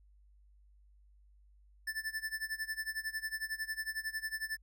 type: tone with tremolo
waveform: square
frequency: 1760 Hz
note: A6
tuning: in tune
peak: -34 dBFS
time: 1.87-4.57 s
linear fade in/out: 5 ms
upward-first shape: sine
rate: 11 Hz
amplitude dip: 90%
effects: added 50 Hz sine -60 dBFS peak until 4.62 s

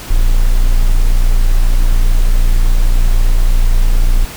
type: tone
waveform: triangle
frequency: 29.14 Hz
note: A#0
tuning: in tune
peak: -4 dBFS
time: 0.1-4.25 s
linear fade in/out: 10 ms
effects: pink hiss -29 dBFS RMS until 4.36 s

